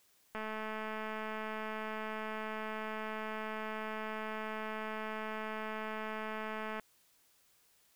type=click train; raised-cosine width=0.5 ms; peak=-26 dBFS; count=1400; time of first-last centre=0.35-6.797 s; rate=217 Hz; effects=white hiss -69 dBFS RMS until 7.95 s

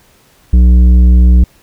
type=tone with tanh clipping; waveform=sine; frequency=61.2 Hz; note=B1; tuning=15 cents flat; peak=-4 dBFS; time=0.53-1.44 s; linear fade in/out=5 ms; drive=9 dB; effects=pink hiss -48 dBFS RMS until 1.62 s

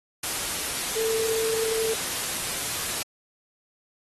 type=tone in noise; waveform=sine; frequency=446.9 Hz; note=A4; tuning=27 cents sharp; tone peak=-25 dBFS; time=0.96-1.94 s; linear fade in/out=5 ms; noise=white; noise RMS=-29 dBFS; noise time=0.23-3.03 s; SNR=+1 dB; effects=AAC 32 kbps

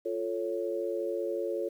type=chord; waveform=sine; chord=F augmented; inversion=none; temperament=equal; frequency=349.2 / 440 / 554.4 Hz; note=F4 / A4 / C#5; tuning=0 / 0 / 0 cents; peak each=-34 dBFS; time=0.05-1.69 s; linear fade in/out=10 ms; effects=10-bit

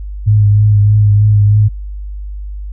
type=tone with vibrato; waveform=sine; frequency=104.2 Hz; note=G#2; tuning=6 cents sharp; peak=-5 dBFS; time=0.26-1.69 s; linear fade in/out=20 ms; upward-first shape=triangle; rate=3.2 Hz; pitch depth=32 cents each way; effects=added 50 Hz sine -21 dBFS peak until 2.72 s

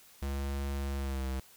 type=tone with pitch glide; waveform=square; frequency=69.3 to 65.9 Hz; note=C#2 to C2; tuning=0 to +13 cents; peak=-33 dBFS; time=0.22-1.4 s; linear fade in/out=5 ms; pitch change=-87 cents; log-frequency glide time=0.97-1.26 s; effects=white hiss -58 dBFS RMS until 1.56 s

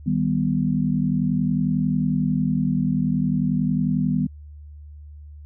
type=chord; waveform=sine; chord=Eb augmented; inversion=none; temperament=equal; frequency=155.56 / 196 / 246.9 Hz; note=Eb3 / G3 / B3; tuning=0 / 0 / 0 cents; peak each=-23 dBFS; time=0.06-4.27 s; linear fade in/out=10 ms; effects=added 74 Hz sine -38 dBFS peak until 5.45 s

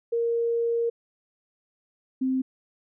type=tone pair in turn; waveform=sine; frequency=466.2 / 260.9 Hz; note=A#4 / C4; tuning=0 / -5 cents; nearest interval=minor seventh; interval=1005 cents; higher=first; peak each=-22 dBFS; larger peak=neither; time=0.12-0.9 / 2.21-2.42 s; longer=first; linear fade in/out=10 ms; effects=none

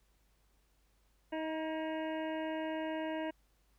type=harmonic tone with a mistuned harmonic; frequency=315.8 Hz; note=D#4; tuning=26 cents sharp; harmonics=1 / 2 / 3 / 5 / 6 / 7 / 8 / 9; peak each=-38 / -39 / -44 / -49 / -51 / -55 / -57 / -53 dBFS; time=1.32-3.31 s; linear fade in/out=10 ms; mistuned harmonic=5; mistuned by=+33 cents; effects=added 50 Hz sine -70 dBFS peak until 3.78 s + pink hiss -75 dBFS RMS until 3.78 s

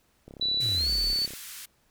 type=click train; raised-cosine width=2 ms; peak=-31 dBFS; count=37; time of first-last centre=0.28-1.336 s; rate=34.1 Hz
type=tone with pitch glide; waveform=sine; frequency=3955 to 4491 Hz; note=B7 to C#8; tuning=+2 to +22 cents; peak=-24 dBFS; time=0.41-1.26 s; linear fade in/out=5 ms; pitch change=+220 cents; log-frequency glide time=0.75-0.89 s
type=exponential sweep; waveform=triangle; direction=down; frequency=134.8 to 30.26 Hz; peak=-29 dBFS; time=0.6-1.16 s; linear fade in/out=50 ms
type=band-pass noise; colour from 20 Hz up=white; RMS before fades=-42 dBFS; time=0.6-1.66 s; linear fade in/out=10 ms; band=1300 to 15000 Hz; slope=24 dB/octave
effects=pink hiss -67 dBFS RMS until 1.9 s

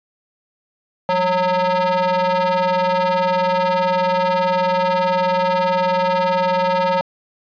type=ring-modulated tone; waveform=square; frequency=184.8 Hz; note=F#3; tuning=2 cents flat; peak=-13 dBFS; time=1.09-7.01 s; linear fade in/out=0 ms; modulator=730 Hz; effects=resampled to 11025 Hz + 8-bit

